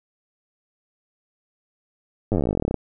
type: slowing click train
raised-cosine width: 2 ms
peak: -9 dBFS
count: 24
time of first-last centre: 2.32-2.743 s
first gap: 9 ms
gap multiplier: 1.06
effects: none